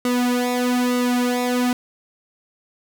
sawtooth tone with flanger, 246.9 Hz, B3, in tune, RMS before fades -20 dBFS, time 0.05-1.73 s, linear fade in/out 2 ms, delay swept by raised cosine 1.2 to 3.4 ms, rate 1.1 Hz, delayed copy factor -0.8, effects none

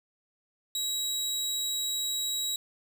25% pulse tone, 3859 Hz, B7, 41 cents flat, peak -25 dBFS, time 0.75-2.56 s, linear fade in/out 2 ms, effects 9-bit

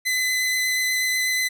sawtooth tone with vibrato, 2021 Hz, B6, 39 cents sharp, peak -17 dBFS, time 0.05-1.49 s, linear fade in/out 20 ms, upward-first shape triangle, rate 8.3 Hz, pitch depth 12 cents each way, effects none

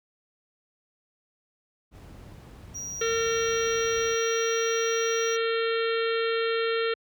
brown noise, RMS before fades -42 dBFS, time 1.91-4.16 s, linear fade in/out 50 ms
triangle tone, 5750 Hz, F8, 50 cents sharp, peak -32 dBFS, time 2.74-5.37 s, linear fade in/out 20 ms
harmonic tone, 455.7 Hz, A#4, 39 cents flat, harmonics 1 / 3 / 4 / 5 / 6 / 7 / 8 / 9, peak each -25 / -32 / -35 / -38 / -38 / -37 / -42 / -41 dBFS, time 3.01-6.94 s, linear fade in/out 5 ms
effects high-pass 60 Hz 12 dB/octave

